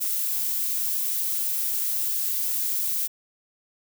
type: noise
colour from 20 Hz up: violet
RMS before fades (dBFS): -26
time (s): 0-3.08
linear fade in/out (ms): 20
effects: none

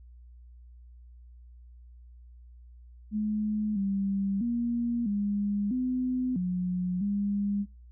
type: tone with pitch steps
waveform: sine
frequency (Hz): 212.3 / 196.7 / 236.9 / 203.6 / 253.6 / 180.9 / 202.2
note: G#3 / G3 / A#3 / G#3 / B3 / F#3 / G#3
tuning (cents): +38 / +6 / +28 / -34 / +46 / -39 / -46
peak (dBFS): -26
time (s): 3.11-7.66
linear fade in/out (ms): 50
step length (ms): 650
effects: noise-tail reverb RT60 0.4 s tail -26 dB re dry + added 60 Hz sine -48 dBFS peak until 7.91 s

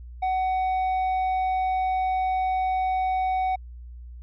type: tone with tanh clipping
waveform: triangle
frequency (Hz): 750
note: F#5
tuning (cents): +23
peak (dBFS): -23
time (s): 0.22-3.56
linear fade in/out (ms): 10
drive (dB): 10
effects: added 60 Hz sine -38 dBFS peak until 4.22 s

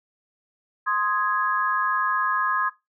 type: chord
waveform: sine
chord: Ab major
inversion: first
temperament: equal with one note detuned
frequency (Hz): 1046.5 / 1250.3 / 1661.2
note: C6 / Eb6 / Ab6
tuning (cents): 0 / +8 / 0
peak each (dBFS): -25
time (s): 0.86-2.7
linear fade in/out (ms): 20
effects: noise-tail reverb RT60 0.2 s tail -17 dB re dry

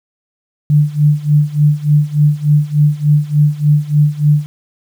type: tone with tremolo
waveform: sine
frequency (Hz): 148.5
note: D3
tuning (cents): +20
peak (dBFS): -5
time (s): 0.7-4.46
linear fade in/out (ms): 0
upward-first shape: sine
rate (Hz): 3.4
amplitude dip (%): 90
effects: 7-bit

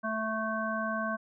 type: harmonic tone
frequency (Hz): 220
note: A3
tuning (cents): 0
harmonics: 1 / 3 / 5 / 7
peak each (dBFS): -35 / -35 / -35 / -35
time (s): 0.03-1.17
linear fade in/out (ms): 20
effects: none

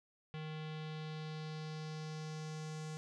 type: tone with low-pass filter sweep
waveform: square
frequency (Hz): 155.56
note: D#3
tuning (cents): 0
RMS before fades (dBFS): -44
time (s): 0.34-2.97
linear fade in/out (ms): 0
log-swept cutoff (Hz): 3100 to 7200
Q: 2.2
effects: none

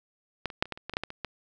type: clicks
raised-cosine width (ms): 0.3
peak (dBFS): -13 / -25 / -7 / -29 / -17 / -28 / -20 / -19 / -10 / -16 / -23 / -17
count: 12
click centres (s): 0.457 / 0.502 / 0.625 / 0.656 / 0.723 / 0.775 / 0.896 / 0.937 / 0.969 / 1.036 / 1.104 / 1.247
effects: none

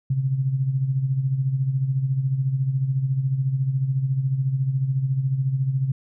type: tone with tremolo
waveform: sine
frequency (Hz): 133.5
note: C3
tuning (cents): +35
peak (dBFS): -17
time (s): 0.1-5.92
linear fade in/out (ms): 5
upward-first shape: sine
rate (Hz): 14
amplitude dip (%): 60
effects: none

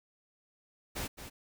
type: noise with echo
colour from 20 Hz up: pink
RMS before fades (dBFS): -37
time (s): 0.95-1.08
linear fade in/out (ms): 20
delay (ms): 220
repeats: 1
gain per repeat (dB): -9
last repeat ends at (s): 1.3
effects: none

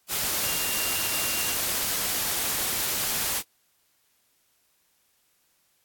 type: tone in noise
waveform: sine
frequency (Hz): 2778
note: F7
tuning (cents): -10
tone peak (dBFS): -34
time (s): 0.42-1.58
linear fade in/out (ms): 50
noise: white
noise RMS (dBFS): -27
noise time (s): 0.08-3.43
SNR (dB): -10
effects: white hiss -68 dBFS RMS until 5.84 s + AAC 64 kbps

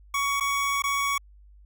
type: tone with dropouts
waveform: 25% pulse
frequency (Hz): 1121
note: C#6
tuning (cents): +19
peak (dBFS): -20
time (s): 0.14-1.18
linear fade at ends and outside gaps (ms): 5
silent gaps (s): 0.4-0.407 / 0.822-0.838
effects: added 50 Hz sine -49 dBFS peak until 1.65 s

